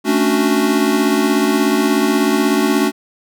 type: chord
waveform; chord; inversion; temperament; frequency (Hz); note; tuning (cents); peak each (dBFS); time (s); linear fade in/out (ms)
square; D major seventh; second; equal; 220 / 277.2 / 293.7 / 370; A3 / C#4 / D4 / F#4; 0 / 0 / 0 / 0; -19; 0.04-2.92; 50
effects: none